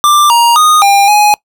square tone with pitch steps, 1183 / 941 / 1237 / 800 / 835 Hz, D6 / A#5 / D#6 / G5 / G#5, +12 / +16 / -10 / +35 / +9 cents, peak -5 dBFS, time 0.04-1.34 s, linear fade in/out 0 ms, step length 260 ms, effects noise-tail reverb RT60 0.1 s tail -23 dB re dry

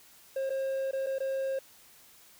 triangle tone with dropouts, 536 Hz, C5, 42 cents sharp, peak -27 dBFS, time 0.36-1.59 s, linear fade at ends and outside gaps 5 ms, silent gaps 0.496-0.502 / 0.912-0.931 / 1.063-1.067 / 1.185-1.203 s, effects white hiss -57 dBFS RMS until 2.39 s

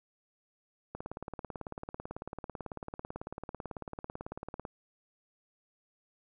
click train, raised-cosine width 1 ms, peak -25 dBFS, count 68, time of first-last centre 0.95-4.652 s, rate 18.1 Hz, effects none

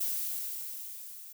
violet noise with level ramp, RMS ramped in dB -31 to -48 dBFS, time 0-1.33 s, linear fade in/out 10 ms, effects none

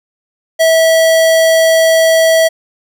square tone, 650 Hz, E5, 24 cents flat, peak -7 dBFS, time 0.59-2.49 s, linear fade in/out 20 ms, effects none

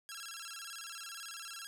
10% pulse tone with vibrato, 1488 Hz, F#6, 9 cents sharp, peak -35 dBFS, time 0.09-1.67 s, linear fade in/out 0 ms, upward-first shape square, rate 18 Hz, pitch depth 170 cents each way, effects none

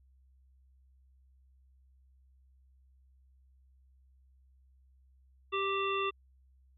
harmonic tone with a mistuned harmonic, 392 Hz, G4, in tune, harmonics 1 / 3 / 5 / 7 / 9, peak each -34 / -33 / -46 / -37 / -42 dBFS, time 5.52-6.11 s, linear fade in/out 20 ms, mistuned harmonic 7, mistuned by -19 cents, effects added 65 Hz sine -61 dBFS peak until 6.77 s

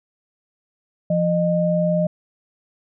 sine tone pair together, 172.1 / 613.3 Hz, F3 / D#5, -25 / -25 cents, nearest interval octave + minor seventh, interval 2200 cents, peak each -19 dBFS, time 1.1-2.07 s, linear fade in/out 5 ms, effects none

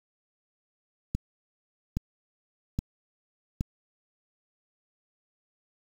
click train, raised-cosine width 5 ms, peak -15 dBFS, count 4, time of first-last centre 1.15-3.609 s, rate 1.22 Hz, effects 7-bit

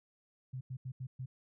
sine tone bursts at uneven times, 129 Hz, C3, 24 cents flat, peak -38 dBFS, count 5, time 0.53-0.61 / 0.7-0.77 / 0.85-0.92 / 1-1.07 / 1.19-1.26 s, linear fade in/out 10 ms, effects none

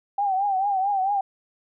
sine tone with vibrato, 784 Hz, G5, in tune, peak -20 dBFS, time 0.18-1.21 s, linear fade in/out 5 ms, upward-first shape triangle, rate 4.5 Hz, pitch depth 100 cents each way, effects none

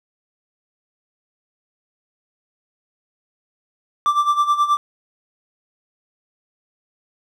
triangle tone with tremolo, 1174.7 Hz, D6, in tune, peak -10 dBFS, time 4.06-4.77 s, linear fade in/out 0 ms, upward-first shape sine, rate 9.4 Hz, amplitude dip 75%, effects none

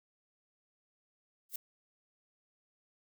violet noise with exponential growth, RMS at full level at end -32 dBFS, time 1.49-1.56 s, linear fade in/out 5 ms, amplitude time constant 15 ms, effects none

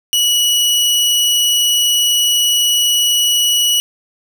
sawtooth tone, 2931 Hz, F#7, 17 cents flat, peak -8 dBFS, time 0.13-3.8 s, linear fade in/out 0 ms, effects none

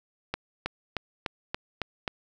accelerating click train, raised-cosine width 0.3 ms, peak -13 dBFS, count 7, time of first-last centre 0.34-2.078 s, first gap 320 ms, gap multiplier 0.96, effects none

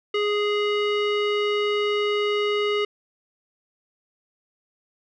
square tone with low-pass filter, 415.3 Hz, G#4, in tune, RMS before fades -23 dBFS, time 0.14-2.85 s, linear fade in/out 5 ms, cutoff 2900 Hz, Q 2.6, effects none

